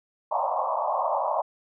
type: band-pass noise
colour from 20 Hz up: white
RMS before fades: -26 dBFS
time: 0.31-1.42 s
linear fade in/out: 10 ms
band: 550 to 1100 Hz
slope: 96 dB/octave
effects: none